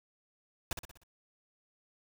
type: noise with echo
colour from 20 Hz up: pink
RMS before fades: -34 dBFS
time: 0.71-0.73 s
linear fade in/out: 2 ms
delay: 61 ms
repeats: 5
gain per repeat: -6 dB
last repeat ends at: 1.035 s
effects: none